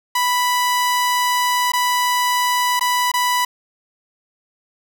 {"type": "tone with dropouts", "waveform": "sawtooth", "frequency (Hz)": 987.8, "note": "B5", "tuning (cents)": 0, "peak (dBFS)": -12, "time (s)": [0.15, 3.45], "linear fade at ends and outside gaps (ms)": 5, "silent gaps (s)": [[1.72, 1.734], [2.795, 2.809], [3.117, 3.138]], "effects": []}